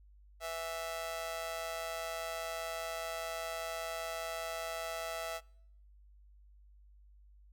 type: tone with amplitude modulation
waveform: sawtooth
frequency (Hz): 659.3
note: E5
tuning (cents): 0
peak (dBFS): -30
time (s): 0.4-5.41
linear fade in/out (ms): 50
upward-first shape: sine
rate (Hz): 165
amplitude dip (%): 75
effects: noise-tail reverb RT60 0.7 s tail -26 dB re dry + added 50 Hz sine -57 dBFS peak until 7.52 s